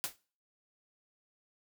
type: noise with exponential decay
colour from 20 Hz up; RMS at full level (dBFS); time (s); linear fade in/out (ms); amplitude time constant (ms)
white; -31; 0.04-0.16; 0; 25
effects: noise-tail reverb RT60 0.4 s tail -21 dB re dry